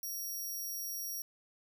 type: tone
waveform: 5% pulse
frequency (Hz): 5660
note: F8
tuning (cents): +22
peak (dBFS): -32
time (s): 0.03-1.22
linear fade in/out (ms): 2
effects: none